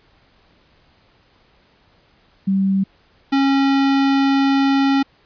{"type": "tone pair in turn", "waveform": ["sine", "square"], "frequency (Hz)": [193.6, 273.8], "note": ["G3", "C#4"], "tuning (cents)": [-21, -21], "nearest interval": "tritone", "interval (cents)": 600, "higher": "second", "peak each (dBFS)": -14, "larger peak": "neither", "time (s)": [[2.47, 2.84], [3.32, 5.03]], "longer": "second", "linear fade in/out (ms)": 10, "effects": ["pink hiss -56 dBFS RMS until 5.25 s", "resampled to 11025 Hz"]}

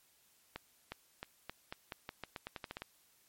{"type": "accelerating click train", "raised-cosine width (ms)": 0.3, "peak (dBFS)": -25, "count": 15, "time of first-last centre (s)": [0.56, 2.82], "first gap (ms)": 360, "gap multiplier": 0.86, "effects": ["white hiss -69 dBFS RMS until 3.28 s", "MP3 64 kbps"]}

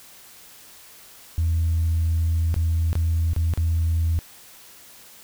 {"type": "tone with dropouts", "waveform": "sine", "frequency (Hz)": 82.41, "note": "E2", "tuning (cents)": 0, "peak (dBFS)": -17, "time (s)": [1.38, 4.19], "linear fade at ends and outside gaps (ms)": 0, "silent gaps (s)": [[2.542, 2.563], [2.93, 2.954], [3.334, 3.363], [3.537, 3.575]], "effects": ["tanh soft clip ceiling -15 dBFS", "white hiss -47 dBFS RMS until 5.23 s"]}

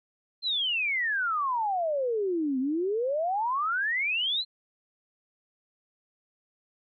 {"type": "exponential two-way sweep", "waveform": "sine", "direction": "down then up", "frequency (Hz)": [4192, 252.2, 4192], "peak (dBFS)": -25, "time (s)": [0.42, 4.45], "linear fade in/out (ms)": 50, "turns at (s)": 2.59, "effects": []}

